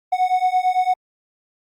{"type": "beating tone pair", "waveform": "triangle", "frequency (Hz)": [733, 741.9], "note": ["F#5", "F#5"], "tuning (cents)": [-16, 4], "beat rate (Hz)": 8.9, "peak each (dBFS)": -17, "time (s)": [0.12, 0.94], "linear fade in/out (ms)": 10, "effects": ["Opus 48 kbps"]}